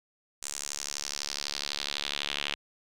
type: tone with band-pass filter sweep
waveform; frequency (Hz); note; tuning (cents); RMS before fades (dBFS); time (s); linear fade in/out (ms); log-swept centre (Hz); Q
sawtooth; 72; D2; -34; -35; 0.42-2.55; 10; 7500 to 3000; 2.7
effects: none